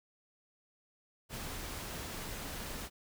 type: noise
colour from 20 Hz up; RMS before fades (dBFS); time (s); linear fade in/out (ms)
pink; -42; 1.29-2.9; 50
effects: none